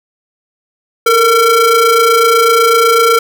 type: ring-modulated tone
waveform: square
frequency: 450 Hz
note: A4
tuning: 39 cents sharp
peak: -4 dBFS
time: 1.06-3.19 s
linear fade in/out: 5 ms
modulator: 914 Hz
effects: none